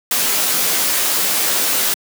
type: noise with comb filter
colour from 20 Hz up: white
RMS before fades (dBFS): -17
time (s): 0.11-1.94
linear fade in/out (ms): 2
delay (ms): 14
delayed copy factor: -0.55
effects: high-pass 200 Hz 12 dB/octave